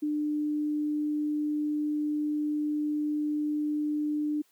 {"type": "tone", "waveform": "sine", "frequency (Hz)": 299.2, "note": "D4", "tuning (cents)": 32, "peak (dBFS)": -26, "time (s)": [0.02, 4.42], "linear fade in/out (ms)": 10, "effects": ["white hiss -67 dBFS RMS until 4.51 s", "high-pass 150 Hz 12 dB/octave"]}